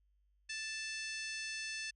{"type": "harmonic tone with a mistuned harmonic", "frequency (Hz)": 880, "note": "A5", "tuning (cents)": 0, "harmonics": [2, 3, 4, 5, 6, 7, 8, 9, 10], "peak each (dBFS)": [-45, -44, -52, -49, -48, -49, -61, -59, -55], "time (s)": [0.49, 1.91], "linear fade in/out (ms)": 10, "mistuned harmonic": 8, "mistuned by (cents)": -36, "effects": ["added 50 Hz sine -70 dBFS peak until 1.95 s"]}